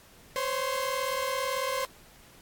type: tone cluster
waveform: sawtooth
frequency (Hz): 513 / 551 / 1046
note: C5 / C#5 / C6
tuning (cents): -34 / -11 / -1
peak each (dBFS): -29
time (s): 0.36-1.85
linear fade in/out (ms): 0
effects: pink hiss -55 dBFS RMS until 2.41 s + AAC 64 kbps

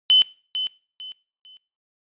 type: tone with echo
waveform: sine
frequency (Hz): 3033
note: F#7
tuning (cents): +42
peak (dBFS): -11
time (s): 0.1-0.22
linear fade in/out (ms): 0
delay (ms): 450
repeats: 3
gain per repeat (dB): -11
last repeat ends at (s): 1.57
effects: noise-tail reverb RT60 0.4 s tail -21 dB re dry + resampled to 8000 Hz

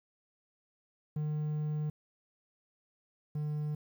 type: tone pair in turn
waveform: triangle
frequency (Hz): 151.6 / 150.03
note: D#3 / D3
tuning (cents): -45 / +37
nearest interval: unison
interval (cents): 18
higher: first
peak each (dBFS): -29 / -30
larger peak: first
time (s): 1.16-1.9 / 3.35-3.75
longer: first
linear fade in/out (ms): 5
effects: 11-bit

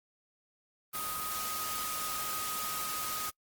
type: tone in noise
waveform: sine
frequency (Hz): 1252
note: D#6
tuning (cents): +10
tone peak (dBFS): -38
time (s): 0.93-3.31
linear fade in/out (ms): 20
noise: white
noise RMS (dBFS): -37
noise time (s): 0.93-3.31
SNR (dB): -4
effects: noise-tail reverb RT60 0.1 s tail -26 dB re dry + Opus 32 kbps

